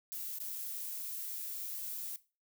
violet noise with dropouts, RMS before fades -41 dBFS, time 0.12-2.16 s, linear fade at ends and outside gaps 0 ms, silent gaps 0.385-0.402 s, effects noise-tail reverb RT60 0.3 s tail -17 dB re dry

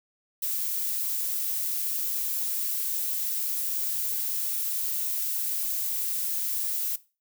violet noise, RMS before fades -29 dBFS, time 0.42-6.96 s, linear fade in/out 5 ms, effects noise-tail reverb RT60 0.3 s tail -18 dB re dry

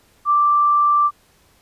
sine tone, 1174.7 Hz, D6, in tune, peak -12 dBFS, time 0.25-1.11 s, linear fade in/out 50 ms, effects pink hiss -56 dBFS RMS until 1.61 s + resampled to 32000 Hz

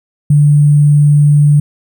sine tone with sample-and-hold, 146.83 Hz, D3, in tune, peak -4 dBFS, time 0.3-1.6 s, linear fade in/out 5 ms, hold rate 8820 Hz, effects none

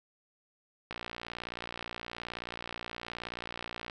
click train, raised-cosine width 0.3 ms, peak -22 dBFS, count 177, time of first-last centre 0.91-3.898 s, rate 58.9 Hz, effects none

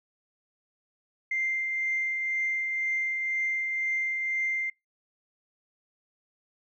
sine tone with tremolo, 2093 Hz, C7, in tune, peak -24 dBFS, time 1.31-4.7 s, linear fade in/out 5 ms, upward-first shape triangle, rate 2 Hz, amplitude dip 35%, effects noise-tail reverb RT60 0.2 s tail -26 dB re dry + tanh soft clip ceiling -20 dBFS

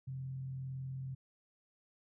sine tone with frequency modulation, 132.2 Hz, C3, 18 cents sharp, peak -39 dBFS, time 0.07-1.15 s, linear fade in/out 10 ms, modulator 41.7 Hz, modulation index 0.24, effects none

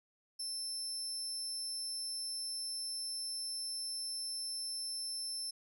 30% pulse tone, 5310 Hz, E8, 12 cents sharp, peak -34 dBFS, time 0.39-5.51 s, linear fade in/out 10 ms, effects none

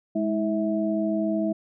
sine tone cluster, 208.9 / 322.1 / 651 Hz, G#3 / E4 / E5, +10 / -40 / -22 cents, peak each -26 / -26 / -28 dBFS, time 0.15-1.53 s, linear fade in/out 10 ms, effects none

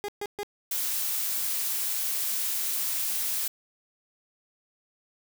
30% pulse tone bursts, 410.2 Hz, G#4, 21 cents flat, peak -28 dBFS, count 3, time 0.04-0.432 s, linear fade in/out 0 ms, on 44 ms, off 130 ms
blue noise, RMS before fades -29 dBFS, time 0.71-3.48 s, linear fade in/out 5 ms
effects none

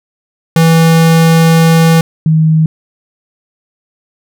square / sine tone pair in turn, 163.9 / 158.32 Hz, E3 / D#3, -10 / +30 cents, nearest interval minor second, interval 60 cents, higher first, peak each -5 dBFS, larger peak neither, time 0.56-2.01 / 2.26-2.66 s, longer first, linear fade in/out 2 ms, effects none

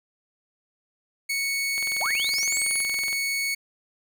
sawtooth tone, 2217 Hz, C#7, in tune, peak -21 dBFS, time 1.29-3.55 s, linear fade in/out 10 ms
click train, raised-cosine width 0.3 ms, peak -22 dBFS, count 30, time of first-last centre 1.78-3.129 s, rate 21.5 Hz
sine linear sweep, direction up, 467.4 to 11175 Hz, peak -26 dBFS, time 2-2.84 s, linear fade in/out 20 ms
effects none

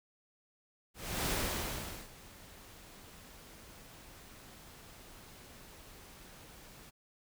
pink noise with ADSR envelope, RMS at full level -33 dBFS, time 0.94-6.91 s, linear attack 330 ms, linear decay 810 ms, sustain -21 dB, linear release 23 ms, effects none

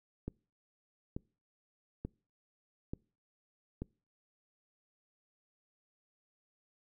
click train, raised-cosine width 3 ms, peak -25 dBFS, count 5, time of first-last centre 0.28-3.82 s, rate 1.13 Hz, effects noise-tail reverb RT60 0.4 s tail -26 dB re dry

